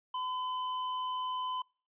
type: tone with hard clipping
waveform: triangle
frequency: 1013 Hz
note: B5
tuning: 44 cents sharp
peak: -35 dBFS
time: 0.14-1.62 s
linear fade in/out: 5 ms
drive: 17 dB
effects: noise-tail reverb RT60 0.4 s tail -26 dB re dry + resampled to 8000 Hz